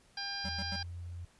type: harmonic tone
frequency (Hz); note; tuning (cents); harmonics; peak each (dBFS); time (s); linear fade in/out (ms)
800; G5; +35; 1 / 2 / 3 / 4 / 5 / 6 / 7; -45 / -42 / -50 / -49 / -48 / -39 / -49; 0.17-0.83; 5
type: tone with pitch glide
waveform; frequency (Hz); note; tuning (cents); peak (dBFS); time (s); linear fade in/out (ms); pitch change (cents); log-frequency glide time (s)
sine; 83.3 to 87.04; E2 to F2; +19 to -5; -40; 0.44-1.25; 5; +76; 0.55-0.81
type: tone bursts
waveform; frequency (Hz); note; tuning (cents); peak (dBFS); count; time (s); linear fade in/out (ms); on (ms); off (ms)
square; 191.4; G3; -41; -40; 3; 0.45-0.759; 0; 39; 96
effects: pink hiss -65 dBFS RMS until 1.39 s + resampled to 24000 Hz